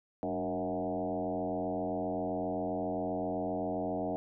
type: tone with frequency modulation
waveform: sine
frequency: 466.2 Hz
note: A#4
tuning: in tune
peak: -31 dBFS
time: 0.23-4.16 s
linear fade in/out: 0 ms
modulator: 87.6 Hz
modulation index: 3.3
effects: none